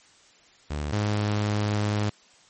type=tone pair in turn; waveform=sawtooth; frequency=73.9 / 104.51 Hz; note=D2 / G#2; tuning=+11 / +11 cents; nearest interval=tritone; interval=600 cents; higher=second; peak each=-24 / -19 dBFS; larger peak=second; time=0.7-0.92 / 0.92-2.1 s; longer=second; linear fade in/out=10 ms; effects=white hiss -56 dBFS RMS until 2.49 s + MP3 32 kbps